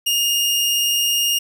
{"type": "tone", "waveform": "sawtooth", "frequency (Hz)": 2837, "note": "F7", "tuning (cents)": 27, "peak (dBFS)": -13, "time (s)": [0.06, 1.39], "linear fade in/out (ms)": 10, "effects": []}